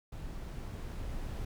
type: noise with level ramp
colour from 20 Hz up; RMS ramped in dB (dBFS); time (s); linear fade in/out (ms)
brown; -42 to -38; 0.12-1.45; 5
effects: none